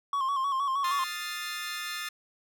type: tone with vibrato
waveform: triangle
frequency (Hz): 1090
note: C#6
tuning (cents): -29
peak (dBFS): -24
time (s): 0.13-1.04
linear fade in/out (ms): 2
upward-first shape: square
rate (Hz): 6.4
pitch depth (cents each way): 53
type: chord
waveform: 20% pulse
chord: F dominant seventh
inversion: third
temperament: equal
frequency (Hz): 1244.5 / 1396.9 / 1760 / 2093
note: Eb6 / F6 / A6 / C7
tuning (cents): 0 / 0 / 0 / 0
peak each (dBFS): -34 / -37 / -32 / -36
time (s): 0.84-2.09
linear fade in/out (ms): 5
effects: none